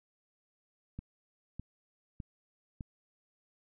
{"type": "click train", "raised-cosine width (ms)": 5, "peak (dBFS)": -28, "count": 4, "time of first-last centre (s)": [0.99, 2.808], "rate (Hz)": 1.65, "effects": []}